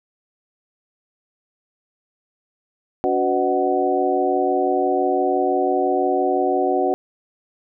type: tone cluster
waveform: sine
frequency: 284.1 / 370 / 503 / 614 / 744 Hz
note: C#4 / F#4 / B4 / D#5 / F#5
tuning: +43 / 0 / +32 / -23 / +9 cents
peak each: -25 / -21 / -25 / -25 / -21 dBFS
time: 3.04-6.94 s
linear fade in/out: 0 ms
effects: none